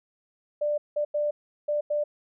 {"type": "tone bursts at uneven times", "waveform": "sine", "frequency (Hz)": 592, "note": "D5", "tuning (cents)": 14, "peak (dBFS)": -23, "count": 5, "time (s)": [[0.61, 0.78], [0.96, 1.05], [1.14, 1.31], [1.68, 1.81], [1.9, 2.04]], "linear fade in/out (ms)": 10, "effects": []}